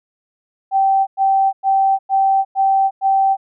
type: tone bursts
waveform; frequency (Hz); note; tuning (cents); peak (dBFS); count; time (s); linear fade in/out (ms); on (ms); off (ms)
sine; 777; G5; -16; -11; 6; 0.71-3.37; 50; 360; 100
effects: none